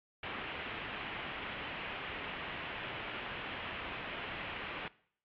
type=low-pass noise; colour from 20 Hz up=white; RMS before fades=-42 dBFS; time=0.23-4.88 s; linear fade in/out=2 ms; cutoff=3100 Hz; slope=48 dB/octave; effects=noise-tail reverb RT60 0.6 s tail -21 dB re dry + AAC 64 kbps